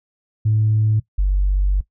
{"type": "tone pair in turn", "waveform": "sine", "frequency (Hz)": [108.1, 47.93], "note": ["A2", "G1"], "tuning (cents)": [-30, -38], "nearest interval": "octave + major second", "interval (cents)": 1408, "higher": "first", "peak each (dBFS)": -13, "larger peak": "neither", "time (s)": [[0.45, 1], [1.18, 1.81]], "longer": "second", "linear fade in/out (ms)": 10, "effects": ["noise-tail reverb RT60 0.1 s tail -18 dB re dry", "tanh soft clip ceiling -9 dBFS"]}